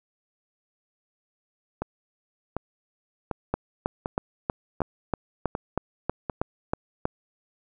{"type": "two click trains", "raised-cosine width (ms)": 1, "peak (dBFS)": [-10, -14], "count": [12, 7], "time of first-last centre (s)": [[3.54, 7.054], [1.82, 6.298]], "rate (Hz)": [3.13, 1.34], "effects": []}